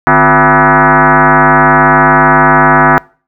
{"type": "tone with frequency modulation", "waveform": "sine", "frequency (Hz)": 259.4, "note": "C4", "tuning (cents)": -15, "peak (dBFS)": -3, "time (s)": [0.07, 2.98], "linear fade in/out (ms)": 0, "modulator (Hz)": 206, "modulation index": 7.3, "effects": ["noise-tail reverb RT60 0.4 s tail -25 dB re dry"]}